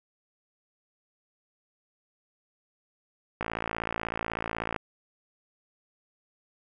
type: click train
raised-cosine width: 0.5 ms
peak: -15 dBFS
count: 77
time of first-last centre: 3.41-4.762 s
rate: 56.2 Hz
effects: none